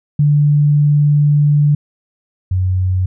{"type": "tone pair in turn", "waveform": "sine", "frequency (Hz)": [146.83, 92.5], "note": ["D3", "F#2"], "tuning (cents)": [0, 0], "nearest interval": "minor sixth", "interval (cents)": 800, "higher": "first", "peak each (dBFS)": [-8, -12], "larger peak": "first", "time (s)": [[0.19, 1.75], [2.51, 3.06]], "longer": "first", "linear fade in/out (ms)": 5, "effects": []}